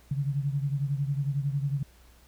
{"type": "beating tone pair", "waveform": "sine", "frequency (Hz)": [138.59, 149.59], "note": ["C#3", "D3"], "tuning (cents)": [0, 32], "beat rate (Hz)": 11, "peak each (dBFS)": [-27, -32], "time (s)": [0.11, 1.83], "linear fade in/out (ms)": 5, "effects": ["added 60 Hz sine -55 dBFS peak until 2.27 s", "pink hiss -60 dBFS RMS until 2.27 s"]}